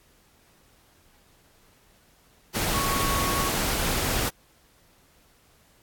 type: tone in noise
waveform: sine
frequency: 1108.7 Hz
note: C#6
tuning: in tune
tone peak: -28 dBFS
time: 2.73-3.5 s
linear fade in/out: 20 ms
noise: pink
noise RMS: -26 dBFS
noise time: 2.54-4.3 s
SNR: -5 dB
effects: pink hiss -60 dBFS RMS until 5.82 s + AAC 64 kbps